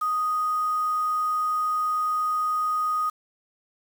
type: tone with quantisation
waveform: sine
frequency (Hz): 1244.5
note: D#6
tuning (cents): 0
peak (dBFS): -22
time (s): 0.01-3.1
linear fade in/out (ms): 10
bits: 7
effects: none